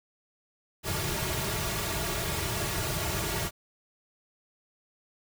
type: noise with comb filter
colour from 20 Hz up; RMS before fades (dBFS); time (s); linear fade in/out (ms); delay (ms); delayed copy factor
pink; -31; 0.83-3.51; 50; 3.9; -0.95
effects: none